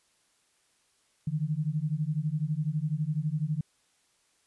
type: beating tone pair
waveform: sine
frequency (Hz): 147.1 / 159.1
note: D3 / D#3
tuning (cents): +3 / +39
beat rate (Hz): 12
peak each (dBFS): -30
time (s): 1.27-3.61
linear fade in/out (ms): 5
effects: white hiss -69 dBFS RMS until 4.46 s + resampled to 24000 Hz